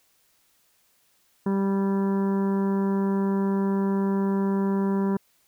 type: harmonic tone with a mistuned harmonic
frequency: 196 Hz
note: G3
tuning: in tune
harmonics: 1 / 2 / 3 / 4 / 5 / 6 / 7 / 8 / 9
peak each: -22 / -28 / -41 / -43 / -35 / -48 / -46 / -50 / -49 dBFS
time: 1.46-5.17 s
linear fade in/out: 5 ms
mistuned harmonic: 9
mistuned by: -29 cents
effects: white hiss -65 dBFS RMS until 5.47 s